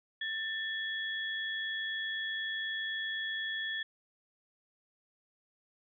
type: tone pair together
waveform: sine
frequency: 1776 / 3353 Hz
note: A6 / G#7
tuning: +16 / +16 cents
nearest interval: major seventh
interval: 1100 cents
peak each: -35 / -38 dBFS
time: 0.21-3.83 s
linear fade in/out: 5 ms
effects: none